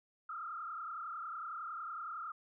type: tone with frequency modulation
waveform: sine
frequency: 1304 Hz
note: E6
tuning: 19 cents flat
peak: -40 dBFS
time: 0.29-2.32 s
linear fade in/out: 5 ms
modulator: 30.9 Hz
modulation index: 2.8
effects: none